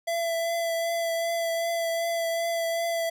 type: tone with vibrato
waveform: square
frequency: 670 Hz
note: E5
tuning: 28 cents sharp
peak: -26 dBFS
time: 0.07-3.1 s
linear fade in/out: 10 ms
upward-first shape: triangle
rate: 2.6 Hz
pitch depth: 20 cents each way
effects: none